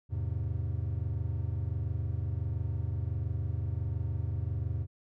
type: chord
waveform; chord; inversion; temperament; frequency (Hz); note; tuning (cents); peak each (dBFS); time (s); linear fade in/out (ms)
triangle; E augmented; none; equal with one note detuned; 82.41 / 103.83 / 129.61; E2 / G#2 / B#2; 0 / 0 / -16; -32 / -32 / -35; 0.09-4.87; 50
effects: none